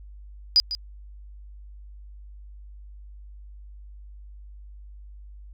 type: tone with echo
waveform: sine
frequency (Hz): 4911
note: D#8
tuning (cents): -23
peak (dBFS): -13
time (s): 0.56-0.6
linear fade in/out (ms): 0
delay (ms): 150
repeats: 1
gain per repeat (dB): -13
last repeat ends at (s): 0.75
effects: added 50 Hz sine -41 dBFS peak until 5.53 s